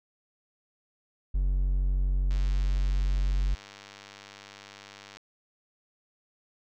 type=tone; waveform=triangle; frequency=46.33 Hz; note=F#1; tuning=3 cents sharp; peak=-21 dBFS; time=1.34-3.55 s; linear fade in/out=10 ms
type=click train; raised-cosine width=0.2 ms; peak=-28 dBFS; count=287; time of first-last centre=2.31-5.17 s; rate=100 Hz
effects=none